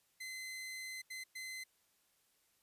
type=tone bursts at uneven times; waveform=sawtooth; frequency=2052 Hz; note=C7; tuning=34 cents flat; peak=-40 dBFS; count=3; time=0.2-1.02 / 1.1-1.24 / 1.35-1.64 s; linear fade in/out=10 ms; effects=white hiss -75 dBFS RMS until 2.62 s + resampled to 32000 Hz